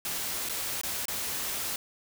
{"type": "noise with dropouts", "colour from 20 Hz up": "white", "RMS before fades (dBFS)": -33, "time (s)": [0.05, 1.76], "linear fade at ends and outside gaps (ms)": 1, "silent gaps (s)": [[0.488, 0.495], [0.813, 0.834], [1.055, 1.082]], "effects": []}